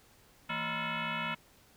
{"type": "tone with frequency modulation", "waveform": "sine", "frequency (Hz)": 622.3, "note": "D#5", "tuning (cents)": 0, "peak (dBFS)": -32, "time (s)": [0.49, 1.35], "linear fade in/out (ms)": 10, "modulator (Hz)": 393, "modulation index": 6.1, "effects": ["pink hiss -62 dBFS RMS until 1.76 s"]}